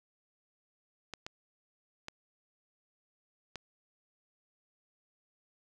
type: clicks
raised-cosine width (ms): 0.2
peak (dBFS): -23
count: 4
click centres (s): 1.137 / 1.265 / 2.084 / 3.557
effects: none